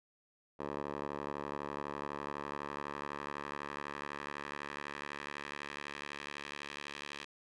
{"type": "tone with band-pass filter sweep", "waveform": "10% pulse", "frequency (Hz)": 72, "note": "D2", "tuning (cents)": -34, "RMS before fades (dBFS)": -43, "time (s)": [0.59, 7.25], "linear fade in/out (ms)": 10, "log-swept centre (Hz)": [710, 2800], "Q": 1.2, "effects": ["resampled to 24000 Hz"]}